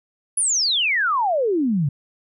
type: exponential sweep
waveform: sine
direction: down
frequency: 10548 to 132.7 Hz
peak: -17 dBFS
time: 0.37-1.89 s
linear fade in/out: 5 ms
effects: none